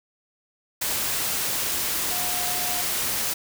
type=tone in noise; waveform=sine; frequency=716 Hz; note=F5; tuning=43 cents sharp; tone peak=-34 dBFS; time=2.1-2.82 s; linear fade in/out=10 ms; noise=white; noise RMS=-26 dBFS; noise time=0.81-3.34 s; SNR=-11 dB; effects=none